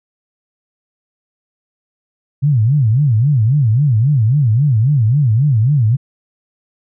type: tone with vibrato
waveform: sine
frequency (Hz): 126.6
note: B2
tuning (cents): +43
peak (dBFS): -9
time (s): 2.42-5.97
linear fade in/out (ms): 20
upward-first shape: sine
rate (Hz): 3.7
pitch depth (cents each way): 300
effects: none